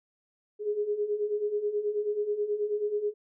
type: beating tone pair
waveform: sine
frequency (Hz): 410 / 419.3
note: G#4 / G#4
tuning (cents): -22 / +17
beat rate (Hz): 9.3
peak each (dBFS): -33 / -28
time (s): 0.59-3.14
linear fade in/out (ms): 50
effects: none